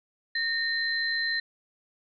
sine tone pair together, 1835 / 4087 Hz, A#6 / C8, -28 / -41 cents, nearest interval octave + major second, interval 1387 cents, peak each -27 / -30 dBFS, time 0.35-1.4 s, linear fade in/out 5 ms, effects none

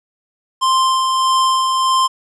square tone with tremolo, 1047 Hz, C6, 1 cent sharp, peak -12 dBFS, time 0.61-2.08 s, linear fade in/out 20 ms, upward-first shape sine, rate 1.6 Hz, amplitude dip 30%, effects resampled to 24000 Hz + 9-bit

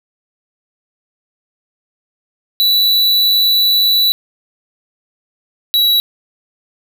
square tone pair in turn, 3951 / 3906 Hz, B7 / B7, 0 / -20 cents, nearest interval unison, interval 20 cents, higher first, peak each -10 dBFS, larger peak neither, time 2.6-4.12 / 5.74-6 s, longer first, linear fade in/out 0 ms, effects none

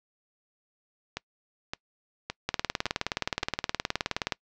two click trains, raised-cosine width 0.2 ms, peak -9 / -14 dBFS, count 36 / 5, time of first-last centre 2.49-4.322 / 1.17-3.43 s, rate 19.1 / 1.77 Hz, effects noise-tail reverb RT60 0.1 s tail -25 dB re dry + low-pass 6000 Hz 12 dB/octave

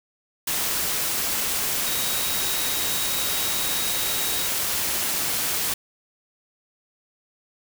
sine tone in noise, 3800 Hz, A#7, 33 cents sharp, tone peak -32 dBFS, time 1.86-4.47 s, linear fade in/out 5 ms, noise white, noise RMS -25 dBFS, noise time 0.47-5.74 s, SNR -10 dB, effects none

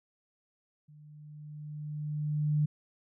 sine tone with level ramp, 150 Hz, D3, 37 cents sharp, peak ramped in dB -52 to -23 dBFS, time 0.88-2.66 s, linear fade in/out 10 ms, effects none

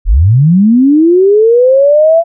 sine linear sweep, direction up, 33.77 to 680 Hz, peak -3 dBFS, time 0.05-2.24 s, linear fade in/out 50 ms, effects none

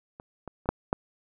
clicks, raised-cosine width 1 ms, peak -28 / -24 / -30 / -8 / -10 dBFS, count 5, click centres 0.199 / 0.477 / 0.658 / 0.69 / 0.929 s, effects none

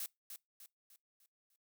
blue noise with echo, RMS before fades -41 dBFS, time 0-0.06 s, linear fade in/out 2 ms, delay 300 ms, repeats 5, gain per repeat -7 dB, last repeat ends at 1.56 s, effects noise-tail reverb RT60 0.2 s tail -23 dB re dry

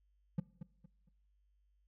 triangle tone with echo, 171.1 Hz, F3, 35 cents flat, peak -28 dBFS, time 0.38-0.4 s, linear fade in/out 5 ms, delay 230 ms, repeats 3, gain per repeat -11 dB, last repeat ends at 1.09 s, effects noise-tail reverb RT60 0.7 s tail -21 dB re dry + added 50 Hz sine -70 dBFS peak until 1.87 s

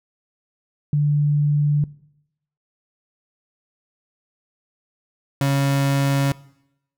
sine / 35% pulse tone pair in turn, 146.83 / 138.69 Hz, D3 / C#3, 0 / +1 cents, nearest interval minor second, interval 99 cents, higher first, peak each -15 dBFS, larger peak neither, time 0.93-1.84 / 5.41-6.32 s, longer neither, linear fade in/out 2 ms, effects noise-tail reverb RT60 0.8 s tail -21 dB re dry

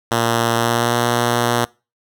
5% pulse tone with pitch glide, 116.54 to 119.54 Hz, A#2 to A#2, 0 to +44 cents, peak -4 dBFS, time 0.11-1.65 s, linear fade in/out 5 ms, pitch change +44 cents, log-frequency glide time 0.56-0.98 s, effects noise-tail reverb RT60 0.3 s tail -24 dB re dry

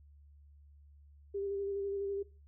sine tone with vibrato, 397.4 Hz, G4, 24 cents sharp, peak -34 dBFS, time 1.34-2.23 s, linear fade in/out 10 ms, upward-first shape square, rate 12 Hz, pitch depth 17 cents each way, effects noise-tail reverb RT60 0.3 s tail -19 dB re dry + added 72 Hz sine -56 dBFS peak until 2.47 s

